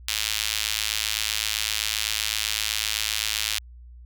sawtooth tone with high-pass filter, 107.8 Hz, A2, 35 cents flat, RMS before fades -27 dBFS, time 0.08-3.59 s, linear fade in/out 0 ms, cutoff 3200 Hz, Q 1.3, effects added 60 Hz sine -42 dBFS peak until 4.05 s

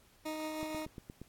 20% pulse tone with tremolo, 311.1 Hz, D#4, in tune, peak -31 dBFS, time 0.25-0.86 s, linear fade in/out 10 ms, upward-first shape triangle, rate 6.3 Hz, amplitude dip 30%
click train, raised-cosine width 3 ms, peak -32 dBFS, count 6, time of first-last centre 0.63-1.216 s, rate 8.53 Hz
effects pink hiss -65 dBFS RMS until 1.28 s + AAC 64 kbps

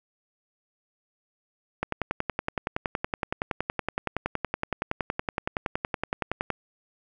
click train, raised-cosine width 0.5 ms, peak -11 dBFS, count 51, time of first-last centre 1.83-6.503 s, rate 10.7 Hz, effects none

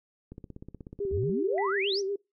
click train, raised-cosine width 3 ms, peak -29 dBFS, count 17, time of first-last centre 0.32-1.296 s, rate 16.4 Hz
sine tone with vibrato, 393.9 Hz, G4, 8 cents sharp, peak -28 dBFS, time 1-2.16 s, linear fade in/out 5 ms, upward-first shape sine, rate 8.3 Hz, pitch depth 55 cents each way
sine exponential sweep, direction up, 65.41 to 6272 Hz, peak -28 dBFS, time 1.1-2.02 s, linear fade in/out 50 ms
sine tone with exponential decay, 1975.5 Hz, B6, in tune, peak -33 dBFS, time 1.58-2.01 s, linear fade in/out 1 ms, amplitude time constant 93 ms
effects noise-tail reverb RT60 0.2 s tail -22 dB re dry

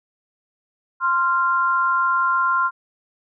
sine tone pair together, 1049 / 1385.8 Hz, C6 / F6, +4 / -14 cents, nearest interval perfect fourth, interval 482 cents, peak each -19 dBFS, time 1-2.71 s, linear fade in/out 50 ms, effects none

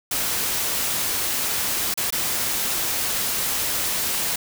white noise with dropouts, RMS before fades -24 dBFS, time 0.11-4.36 s, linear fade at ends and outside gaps 5 ms, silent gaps 1.941-1.974 / 2.105-2.124 s, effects none

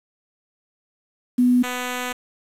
sine / 5% pulse tone pair in turn, 247.5 / 248.9 Hz, B3 / B3, +4 / +14 cents, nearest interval unison, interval 10 cents, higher second, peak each -13 / -14 dBFS, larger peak first, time 1.38-1.63 / 1.63-2.13 s, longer second, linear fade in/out 10 ms, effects resampled to 32000 Hz + 7-bit

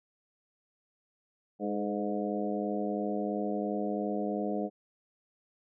harmonic tone with a mistuned harmonic, 102.9 Hz, G#2, 16 cents flat, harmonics 2 / 3 / 4 / 5 / 6 / 7, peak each -34 / -36 / -37 / -38 / -39 / -39 dBFS, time 1.59-4.7 s, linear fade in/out 50 ms, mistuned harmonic 4, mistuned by +45 cents, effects none

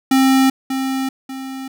square tone with echo, 265.4 Hz, C4, 25 cents sharp, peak -11 dBFS, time 0.11-0.5 s, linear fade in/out 5 ms, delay 590 ms, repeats 2, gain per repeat -8 dB, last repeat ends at 1.68 s, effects none

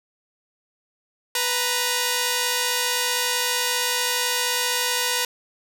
5% pulse tone pair together, 493.9 / 932.3 Hz, B4 / A#5, 0 / 0 cents, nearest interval major seventh, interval 1100 cents, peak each -12 dBFS, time 1.35-5.25 s, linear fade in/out 2 ms, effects none

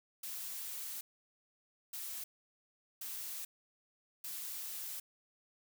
blue noise bursts at uneven times, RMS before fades -43 dBFS, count 4, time 0.23-1.01 / 1.93-2.24 / 3.01-3.45 / 4.24-5 s, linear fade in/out 5 ms, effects none

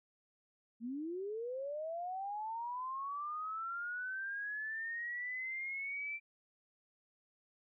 sine linear sweep, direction up, 220.7 to 2349 Hz, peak -38 dBFS, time 0.8-6.2 s, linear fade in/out 50 ms, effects none

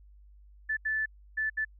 sine tone bursts at uneven times, 1749 Hz, A6, 11 cents flat, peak -27 dBFS, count 4, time 0.69-0.77 / 0.85-1.06 / 1.37-1.5 / 1.57-1.65 s, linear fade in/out 10 ms, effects added 50 Hz sine -52 dBFS peak until 1.79 s

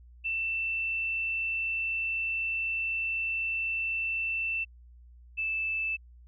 sine tone pair in turn, 2672 / 2637 Hz, E7 / E7, +23 / 0 cents, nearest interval unison, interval 23 cents, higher first, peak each -28 dBFS, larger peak neither, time 0.24-4.65 / 5.37-5.97 s, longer first, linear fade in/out 20 ms, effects added 60 Hz sine -50 dBFS peak until 6.27 s

